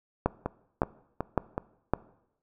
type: two click trains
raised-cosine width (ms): 1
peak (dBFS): -15 / -9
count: 4 / 4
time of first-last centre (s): 0.46-1.579 / 0.26-1.936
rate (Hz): 2.68 / 1.79
effects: noise-tail reverb RT60 0.8 s tail -20 dB re dry